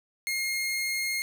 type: tone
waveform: sawtooth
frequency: 2139 Hz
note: C7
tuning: 38 cents sharp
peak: -24 dBFS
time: 0.27-1.22 s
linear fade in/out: 0 ms
effects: none